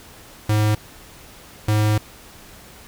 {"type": "tone bursts at uneven times", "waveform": "square", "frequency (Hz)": 106.5, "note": "G#2", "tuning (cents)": 44, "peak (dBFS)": -16, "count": 2, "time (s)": [[0.49, 0.75], [1.68, 1.98]], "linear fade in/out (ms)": 5, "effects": ["pink hiss -44 dBFS RMS until 2.87 s"]}